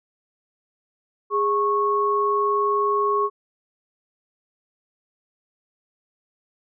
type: tone pair together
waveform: sine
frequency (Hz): 411.8 / 1100.2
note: G#4 / C#6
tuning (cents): -15 / -13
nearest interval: octave + perfect fourth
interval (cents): 1702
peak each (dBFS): -22 / -20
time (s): 1.3-3.3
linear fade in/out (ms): 50
effects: none